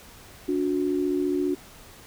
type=tone pair together; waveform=sine; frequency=288.4 / 363.3 Hz; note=D4 / F#4; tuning=-31 / -32 cents; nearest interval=major third; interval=399 cents; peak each=-25 dBFS; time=0.48-1.55 s; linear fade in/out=10 ms; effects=pink hiss -48 dBFS RMS until 2.06 s

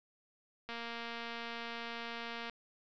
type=click train; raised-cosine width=0.3 ms; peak=-27 dBFS; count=422; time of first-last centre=0.69-2.497 s; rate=233 Hz; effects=resampled to 16000 Hz

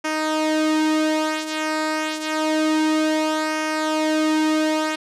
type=tone with flanger; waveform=sawtooth; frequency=311.1 Hz; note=D#4; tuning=in tune; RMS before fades=-21 dBFS; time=0.04-4.96 s; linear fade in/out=10 ms; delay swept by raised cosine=0.25 to 3.55 ms; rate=0.28 Hz; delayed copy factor=-0.6; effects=low-pass 8000 Hz 12 dB/octave

